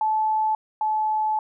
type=tone pair in turn; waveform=sine; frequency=868 / 863 Hz; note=A5 / A5; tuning=-24 / -34 cents; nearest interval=unison; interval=10 cents; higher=first; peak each=-19 / -20 dBFS; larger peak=first; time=0.01-0.55 / 0.81-1.39 s; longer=second; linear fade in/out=2 ms; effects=none